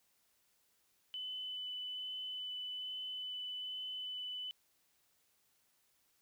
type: tone with vibrato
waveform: sine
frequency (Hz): 3006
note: F#7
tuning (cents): +27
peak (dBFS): -40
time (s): 1.14-4.51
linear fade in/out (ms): 0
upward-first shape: sine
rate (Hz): 1.2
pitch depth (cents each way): 8
effects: white hiss -75 dBFS RMS until 6.21 s